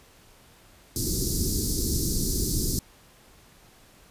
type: band-stop noise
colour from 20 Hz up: pink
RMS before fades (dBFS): -26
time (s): 0.96-2.79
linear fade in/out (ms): 0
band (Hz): 400 to 4500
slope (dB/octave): 48
effects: pink hiss -55 dBFS RMS until 4.1 s + resampled to 32000 Hz